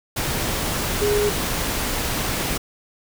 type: tone in noise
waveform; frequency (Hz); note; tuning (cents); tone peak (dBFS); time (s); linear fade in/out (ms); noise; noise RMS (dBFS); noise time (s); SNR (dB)
sine; 414.5; G#4; -3; -18; 1.01-1.3; 10; pink; -24; 0.16-2.58; +3
effects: none